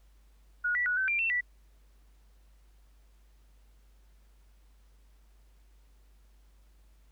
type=tone with pitch steps; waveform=sine; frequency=1450 / 1955 / 1466 / 1535 / 2376 / 2693 / 1960 Hz; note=F#6 / B6 / F#6 / G6 / D7 / E7 / B6; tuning=-35 / -18 / -16 / -37 / +20 / +36 / -14 cents; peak=-26 dBFS; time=0.64-1.41 s; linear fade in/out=10 ms; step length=110 ms; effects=added 50 Hz sine -57 dBFS peak until 7.11 s + pink hiss -71 dBFS RMS until 7.11 s